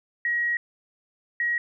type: tone bursts at uneven times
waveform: sine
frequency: 1900 Hz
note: A#6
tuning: 33 cents sharp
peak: -22 dBFS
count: 2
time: 0.25-0.57 / 1.4-1.58 s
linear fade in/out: 2 ms
effects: none